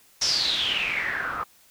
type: noise with low-pass filter sweep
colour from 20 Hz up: white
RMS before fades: -26 dBFS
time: 0.21-1.44 s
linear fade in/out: 10 ms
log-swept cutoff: 5600 to 1200 Hz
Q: 10
effects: white hiss -57 dBFS RMS until 1.7 s